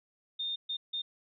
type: tone bursts at uneven times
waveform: sine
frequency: 3642 Hz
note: A#7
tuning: 41 cents flat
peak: -32 dBFS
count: 3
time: 0.39-0.56 / 0.69-0.77 / 0.93-1.02 s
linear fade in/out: 10 ms
effects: none